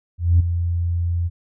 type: tone with ADSR envelope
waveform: sine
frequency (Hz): 86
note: F2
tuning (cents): -26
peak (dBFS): -8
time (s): 0.18-1.3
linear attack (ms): 220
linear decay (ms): 8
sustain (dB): -10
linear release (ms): 36
effects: tanh soft clip ceiling -6 dBFS